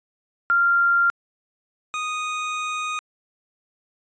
sine / 25% pulse tone pair in turn, 1389 / 1241.6 Hz, F6 / D#6, -10 / -4 cents, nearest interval major second, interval 194 cents, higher first, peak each -15 / -21 dBFS, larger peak first, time 0.5-1.1 / 1.94-2.99 s, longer second, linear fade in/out 0 ms, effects resampled to 16000 Hz

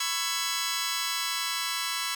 10% pulse chord, C# minor seventh, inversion third, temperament just, 997.9 / 1108.7 / 1330.5 / 1663.1 Hz, B5 / C#6 / E6 / G#6, +18 / 0 / +16 / +2 cents, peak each -26 dBFS, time 0-2.15 s, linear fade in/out 5 ms, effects none

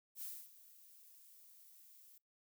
violet noise with ADSR envelope, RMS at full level -45 dBFS, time 0.15-2.18 s, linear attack 70 ms, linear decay 260 ms, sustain -17 dB, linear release 4 ms, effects noise-tail reverb RT60 0.2 s tail -26 dB re dry

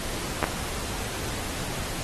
clicks, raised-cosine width 0.5 ms, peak -8 dBFS, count 2, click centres 0.428 / 0.441 s, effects pink hiss -33 dBFS RMS until 2.03 s + AAC 32 kbps

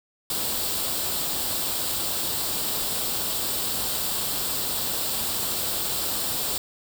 white noise with comb filter, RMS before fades -27 dBFS, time 0.3-6.58 s, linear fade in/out 2 ms, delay 0.24 ms, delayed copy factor +0.55, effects none

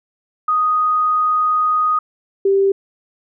sine tone pair in turn, 1244.5 / 392 Hz, D#6 / G4, 0 / 0 cents, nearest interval octave + minor sixth, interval 2000 cents, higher first, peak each -13 / -11 dBFS, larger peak second, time 0.48-1.99 / 2.45-2.72 s, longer first, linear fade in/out 5 ms, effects none

